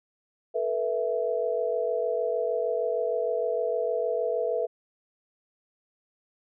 sine chord, A suspended second, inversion none, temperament equal with one note detuned, 440 / 486.5 / 659.3 Hz, A4 / B4 / E5, 0 / -26 / 0 cents, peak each -30 / -28 / -29 dBFS, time 0.54-4.67 s, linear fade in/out 20 ms, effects none

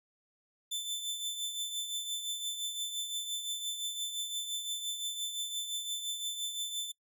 sawtooth tone with tremolo, 3531 Hz, A7, 5 cents sharp, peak -29 dBFS, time 0.71-6.92 s, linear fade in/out 10 ms, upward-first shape triangle, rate 5.8 Hz, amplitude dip 60%, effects noise-tail reverb RT60 0.1 s tail -23 dB re dry

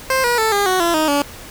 15% pulse tone with pitch steps, 525 / 481.4 / 441.5 / 404.8 / 371.2 / 340.4 / 312.2 / 286.3 Hz, C5 / B4 / A4 / G#4 / F#4 / F4 / D#4 / D4, +6 / -44 / +6 / -44 / +6 / -44 / +6 / -44 cents, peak -8 dBFS, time 0.1-1.22 s, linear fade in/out 2 ms, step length 140 ms, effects pink hiss -36 dBFS RMS until 1.5 s

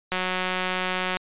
click train, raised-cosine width 0.3 ms, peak -10 dBFS, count 194, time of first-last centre 0.12-1.169 s, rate 184 Hz, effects resampled to 8000 Hz

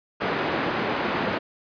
pink band-pass noise, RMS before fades -26 dBFS, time 0.2-1.39 s, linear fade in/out 20 ms, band 220 to 2200 Hz, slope 12 dB/octave, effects resampled to 11025 Hz

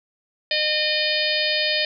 harmonic tone with a mistuned harmonic, 610 Hz, D#5, 34 cents flat, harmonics 1 / 3 / 4 / 5 / 6 / 7 / 8, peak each -27 / -27 / -27 / -27 / -27 / -27 / -27 dBFS, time 0.51-1.85 s, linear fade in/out 2 ms, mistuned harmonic 7, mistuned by +15 cents, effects none

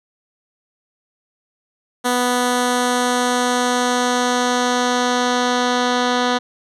10% pulse tone with low-pass filter sweep, 246.9 Hz, B3, in tune, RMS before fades -18 dBFS, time 2.04-6.39 s, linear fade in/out 20 ms, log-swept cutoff 11000 to 4500 Hz, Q 1.3, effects none

